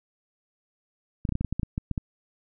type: clicks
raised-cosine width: 5 ms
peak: -15 dBFS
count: 12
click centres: 1.252 / 1.291 / 1.323 / 1.354 / 1.41 / 1.447 / 1.526 / 1.596 / 1.632 / 1.779 / 1.913 / 1.978 s
effects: none